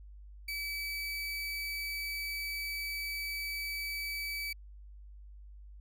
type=tone; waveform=30% pulse; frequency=2296 Hz; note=D7; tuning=40 cents flat; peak=-33 dBFS; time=0.48-4.53 s; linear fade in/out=5 ms; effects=added 50 Hz sine -48 dBFS peak until 5.8 s